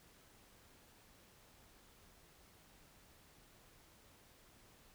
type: silence
effects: pink hiss -65 dBFS RMS until 4.94 s